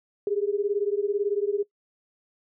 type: beating tone pair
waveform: sine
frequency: 399.6 / 417.6 Hz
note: G4 / G#4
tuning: +33 / +10 cents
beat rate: 18 Hz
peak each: -26 dBFS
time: 0.27-1.63 s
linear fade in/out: 2 ms
effects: noise-tail reverb RT60 0.1 s tail -20 dB re dry